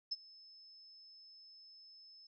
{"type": "tone with ADSR envelope", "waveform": "sine", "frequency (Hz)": 5230, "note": "E8", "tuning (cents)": -15, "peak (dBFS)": -33, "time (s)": [0.11, 2.27], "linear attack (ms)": 12, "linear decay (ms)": 31, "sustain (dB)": -23, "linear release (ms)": 5, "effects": []}